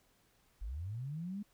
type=linear sweep; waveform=sine; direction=up; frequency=43 to 211.2 Hz; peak=-38 dBFS; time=0.61-1.43 s; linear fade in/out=10 ms; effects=pink hiss -71 dBFS RMS until 1.53 s